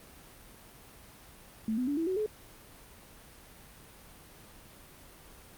sine tone with pitch steps, 220 / 251.3 / 287 / 327.7 / 374.3 / 427.5 Hz, A3 / B3 / D4 / E4 / F#4 / A4, 0 / +30 / -40 / -10 / +20 / -50 cents, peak -28 dBFS, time 1.68-2.262 s, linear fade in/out 2 ms, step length 97 ms, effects pink hiss -53 dBFS RMS until 5.57 s + Opus 32 kbps

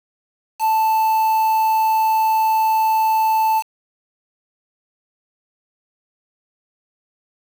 triangle tone with quantisation, 880 Hz, A5, in tune, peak -12 dBFS, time 0.59-3.63 s, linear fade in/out 50 ms, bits 5, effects none

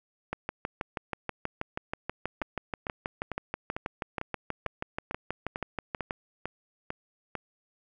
two click trains, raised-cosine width 0.5 ms, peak -16 / -18 dBFS, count 37 / 12, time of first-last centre 0.33-6.108 / 2.42-7.353 s, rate 6.23 / 2.23 Hz, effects none

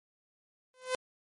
sawtooth tone with exponential growth, 511 Hz, C5, 41 cents flat, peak -22 dBFS, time 0.74-0.95 s, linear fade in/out 1 ms, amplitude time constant 44 ms, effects MP3 48 kbps

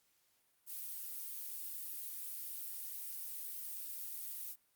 violet noise, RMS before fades -44 dBFS, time 0.66-4.56 s, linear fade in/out 50 ms, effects white hiss -75 dBFS RMS until 4.75 s + Opus 48 kbps

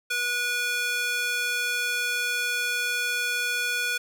square tone with high-pass filter, 486.6 Hz, B4, 26 cents flat, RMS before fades -27 dBFS, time 0.1-3.98 s, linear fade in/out 10 ms, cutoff 1800 Hz, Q 2, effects none

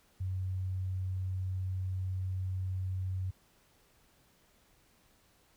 sine tone, 93.4 Hz, F#2, 17 cents sharp, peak -32 dBFS, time 0.2-3.31 s, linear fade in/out 10 ms, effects pink hiss -67 dBFS RMS until 5.56 s

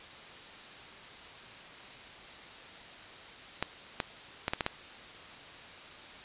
clicks, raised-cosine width 0.3 ms, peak -13 dBFS, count 6, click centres 3.626 / 4.002 / 4.481 / 4.535 / 4.608 / 4.664 s, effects white hiss -48 dBFS RMS until 6.24 s + resampled to 8000 Hz

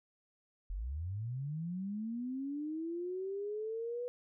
sine linear sweep, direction up, 40.31 to 493.9 Hz, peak -36 dBFS, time 0.7-4.08 s, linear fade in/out 0 ms, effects none

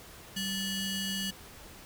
sawtooth ring-modulated tone, 1554 Hz, G6, 16 cents flat, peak -25 dBFS, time 0.36-1.31 s, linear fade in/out 10 ms, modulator 1360 Hz, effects pink hiss -50 dBFS RMS until 1.85 s

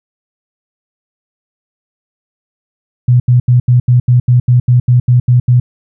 sine tone bursts, 123.47 Hz, B2, in tune, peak -4 dBFS, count 13, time 3.08-5.6 s, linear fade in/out 5 ms, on 120 ms, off 80 ms, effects none

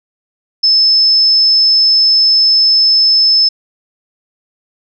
sine tone, 5240 Hz, E8, 11 cents flat, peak -6 dBFS, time 0.63-3.49 s, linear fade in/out 10 ms, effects none

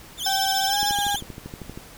sawtooth tone with vibrato, 3323 Hz, G#7, in tune, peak -24 dBFS, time 0.17-1.22 s, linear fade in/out 50 ms, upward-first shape triangle, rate 16 Hz, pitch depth 180 cents each way
square tone with tremolo, 5274 Hz, E8, in tune, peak -24 dBFS, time 0.25-0.92 s, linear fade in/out 2 ms, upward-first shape sine, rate 13 Hz, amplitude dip 65%
35% pulse tone with pitch glide, 778 to 813.4 Hz, G5 to G#5, -13 to -36 cents, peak -21 dBFS, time 0.26-1.16 s, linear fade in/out 5 ms, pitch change +77 cents, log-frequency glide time 0.66-0.78 s
click train, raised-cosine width 3 ms, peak -22 dBFS, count 13, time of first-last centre 0.83-1.775 s, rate 12.7 Hz
effects pink hiss -45 dBFS RMS until 1.97 s

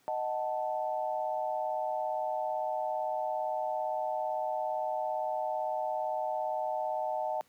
sine chord, D# diminished, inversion none, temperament equal, 622.3 / 740 / 880 Hz, D#5 / F#5 / A5, 0 / 0 / 0 cents, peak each -34 / -35 / -35 dBFS, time 0.08-7.41 s, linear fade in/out 0 ms, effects pink hiss -67 dBFS RMS until 7.48 s + high-pass 150 Hz 12 dB/octave

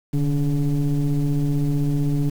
sine tone with frequency modulation, 146.83 Hz, D3, in tune, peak -16 dBFS, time 0.13-2.3 s, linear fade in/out 10 ms, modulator 139 Hz, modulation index 1, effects tanh soft clip ceiling -15 dBFS + 7-bit

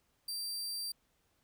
sawtooth tone, 4700 Hz, D8, 1 cent sharp, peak -34 dBFS, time 0.28-0.92 s, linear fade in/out 5 ms, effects pink hiss -75 dBFS RMS until 1.43 s

